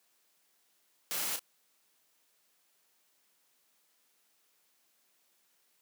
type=noise with echo; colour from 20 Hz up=white; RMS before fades=-35 dBFS; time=1.11-1.36 s; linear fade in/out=0 ms; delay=33 ms; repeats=1; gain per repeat=-7 dB; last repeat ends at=1.393 s; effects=white hiss -72 dBFS RMS until 5.81 s + high-pass 200 Hz 12 dB/octave